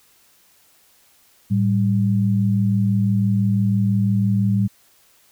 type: tone pair together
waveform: sine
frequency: 110 / 196 Hz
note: A2 / G3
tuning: 0 / 0 cents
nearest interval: minor seventh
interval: 1000 cents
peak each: -18 dBFS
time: 1.5-4.68 s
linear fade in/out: 20 ms
effects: white hiss -56 dBFS RMS until 5.31 s